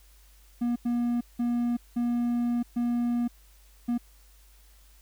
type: tone bursts at uneven times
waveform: triangle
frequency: 239.4 Hz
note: A#3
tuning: 46 cents sharp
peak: -22 dBFS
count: 6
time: 0.61-0.76 / 0.85-1.21 / 1.39-1.77 / 1.96-2.63 / 2.76-3.28 / 3.88-3.98 s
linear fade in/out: 10 ms
effects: added 50 Hz sine -54 dBFS peak until 5.01 s + white hiss -61 dBFS RMS until 5.01 s